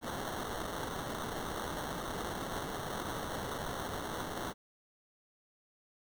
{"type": "noise with sample-and-hold", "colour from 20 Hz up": "white", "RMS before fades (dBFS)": -39, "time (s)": [0.01, 4.54], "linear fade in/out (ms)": 50, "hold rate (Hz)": 2450, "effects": []}